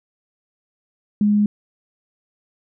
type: tone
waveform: sine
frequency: 207.7 Hz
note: G#3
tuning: in tune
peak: -13 dBFS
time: 1.21-1.46 s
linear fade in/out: 2 ms
effects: none